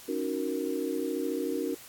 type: chord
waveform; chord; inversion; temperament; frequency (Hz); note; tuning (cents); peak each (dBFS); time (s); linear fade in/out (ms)
sine; D# minor seventh; third; equal; 277.2 / 311.1 / 370 / 466.2; C#4 / D#4 / F#4 / A#4; 0 / 0 / 0 / 0; -34; 0.08-1.75; 10
effects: white hiss -49 dBFS RMS until 1.88 s + AAC 64 kbps